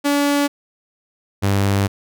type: tone pair in turn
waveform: sawtooth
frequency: 286.3 / 99.25 Hz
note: D4 / G2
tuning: -44 / +22 cents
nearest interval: octave + tritone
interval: 1834 cents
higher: first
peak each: -11 dBFS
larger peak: neither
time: 0.04-0.48 / 1.42-1.88 s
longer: second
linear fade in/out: 20 ms
effects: none